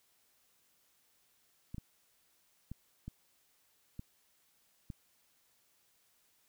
clicks, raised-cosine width 5 ms, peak -30 dBFS, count 6, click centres 1.745 / 1.782 / 2.716 / 3.08 / 3.994 / 4.902 s, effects white hiss -72 dBFS RMS until 6.48 s

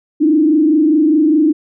sine tone with frequency modulation, 307.9 Hz, D#4, 18 cents flat, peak -8 dBFS, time 0.2-1.53 s, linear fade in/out 20 ms, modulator 24.9 Hz, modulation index 0.87, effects none

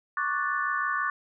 sine chord, D major seventh, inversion third, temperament equal, 1108.7 / 1174.7 / 1480 / 1760 Hz, C#6 / D6 / F#6 / A6, 0 / 0 / 0 / 0 cents, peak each -31 dBFS, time 0.17-1.1 s, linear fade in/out 2 ms, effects none

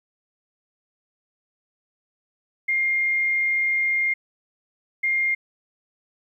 sine tone pair in turn, 2119 / 2119 Hz, C7 / C7, +21 / +21 cents, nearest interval unison, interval 0 cents, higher neither, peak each -19 dBFS, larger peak neither, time 2.68-4.14 / 5.03-5.35 s, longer first, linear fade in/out 10 ms, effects 10-bit

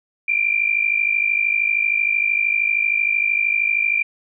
sine tone pair together, 2347 / 2400 Hz, D7 / D7, -2 / +37 cents, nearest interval unison, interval 39 cents, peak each -19 dBFS, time 0.28-4.03 s, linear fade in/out 5 ms, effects none

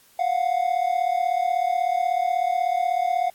triangle tone pair together, 697.7 / 734 Hz, F5 / F#5, -2 / -14 cents, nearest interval minor second, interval 88 cents, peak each -21 dBFS, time 0.19-3.3 s, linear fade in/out 5 ms, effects white hiss -56 dBFS RMS until 3.34 s + AAC 64 kbps

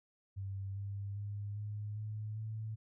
sine tone with pitch steps, 97.6 / 99.88 / 102.22 / 104.61 / 107.05 / 109.55 Hz, G2 / G2 / G#2 / G#2 / A2 / A2, -7 / +33 / -27 / +13 / -47 / -7 cents, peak -38 dBFS, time 0.36-2.76 s, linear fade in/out 20 ms, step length 400 ms, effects none

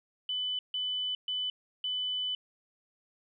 sine tone bursts at uneven times, 3000 Hz, F#7, 23 cents sharp, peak -30 dBFS, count 4, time 0.29-0.59 / 0.74-1.15 / 1.28-1.5 / 1.84-2.35 s, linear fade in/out 2 ms, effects none

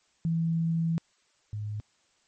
sine tone pair in turn, 164.81 / 105.27 Hz, E3 / G#2, 0 / +24 cents, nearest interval minor sixth, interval 776 cents, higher first, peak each -24 / -31 dBFS, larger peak first, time 0.25-0.98 / 1.53-1.8 s, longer first, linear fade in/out 0 ms, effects white hiss -68 dBFS RMS until 2.27 s + MP3 32 kbps

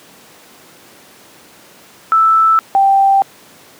sine tone pair in turn, 1318.5 / 784 Hz, E6 / G5, 0 / 0 cents, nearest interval major sixth, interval 900 cents, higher first, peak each -7 dBFS, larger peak neither, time 2.12-2.59 / 2.75-3.22 s, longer neither, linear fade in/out 0 ms, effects pink hiss -42 dBFS RMS until 3.79 s + high-pass 200 Hz 12 dB/octave

